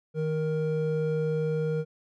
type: tone pair together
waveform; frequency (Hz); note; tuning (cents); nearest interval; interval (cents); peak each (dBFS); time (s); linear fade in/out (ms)
triangle; 156.34 / 468.5; D#3 / A#4; +9 / +9; octave + perfect fifth; 1900; -26; 0.14-1.85; 50
effects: none